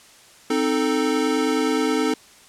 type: chord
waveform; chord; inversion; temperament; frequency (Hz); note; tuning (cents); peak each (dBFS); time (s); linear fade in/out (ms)
square; A diminished; first; equal; 261.6 / 311.1 / 440; C4 / Eb4 / A4; 0 / 0 / 0; -24; 0.5-2.14; 5
effects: white hiss -49 dBFS RMS until 2.48 s + low-pass 9000 Hz 12 dB/octave